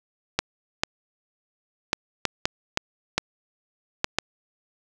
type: clicks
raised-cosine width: 0.2 ms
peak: -3 dBFS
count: 9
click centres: 0.39 / 0.835 / 1.931 / 2.253 / 2.455 / 2.774 / 3.18 / 4.044 / 4.186 s
effects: none